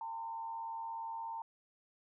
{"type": "tone with frequency modulation", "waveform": "sine", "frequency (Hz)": 910, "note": "A#5", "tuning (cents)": -42, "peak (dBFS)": -39, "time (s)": [0.01, 1.42], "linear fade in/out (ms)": 2, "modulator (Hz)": 97, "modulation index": 0.52, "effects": []}